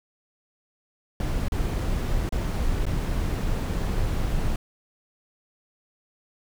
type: noise with dropouts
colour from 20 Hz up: brown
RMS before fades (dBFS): -25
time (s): 1.2-4.56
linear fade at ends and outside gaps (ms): 2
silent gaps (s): 1.484-1.52 / 2.292-2.323 / 2.855-2.865
effects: none